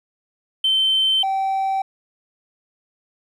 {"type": "tone pair in turn", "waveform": "triangle", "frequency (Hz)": [3094, 773.5], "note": ["G7", "G5"], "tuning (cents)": [-23, -23], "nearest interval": "2 octaves", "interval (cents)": 2400, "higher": "first", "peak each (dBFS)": [-12, -16], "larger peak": "first", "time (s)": [[0.64, 1.23], [1.23, 1.82]], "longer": "neither", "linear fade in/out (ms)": 5, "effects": ["tanh soft clip ceiling -12 dBFS"]}